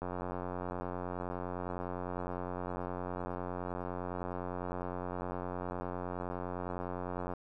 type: click train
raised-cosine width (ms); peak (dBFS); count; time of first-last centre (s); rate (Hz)
1; -24; 658; 0.02-7.336; 89.8
effects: none